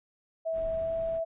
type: tone with pitch glide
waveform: sine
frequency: 651 to 656.7 Hz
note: E5 to E5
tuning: -22 to -7 cents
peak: -28 dBFS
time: 0.45-1.25 s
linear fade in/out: 20 ms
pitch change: +15 cents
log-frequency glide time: 0.73-0.91 s
type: noise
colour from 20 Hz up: brown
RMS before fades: -44 dBFS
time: 0.52-1.21 s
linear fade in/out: 50 ms
effects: resampled to 8000 Hz